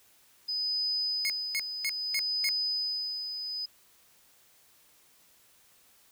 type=tone with tremolo; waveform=sine; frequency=5000 Hz; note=D#8; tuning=8 cents sharp; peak=-27 dBFS; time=0.48-3.66 s; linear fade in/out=10 ms; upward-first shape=sine; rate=0.61 Hz; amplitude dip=55%
type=tone bursts; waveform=sawtooth; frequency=2177 Hz; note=C#7; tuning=32 cents flat; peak=-25 dBFS; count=5; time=1.25-2.49 s; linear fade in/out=0 ms; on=48 ms; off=250 ms
effects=white hiss -62 dBFS RMS until 6.11 s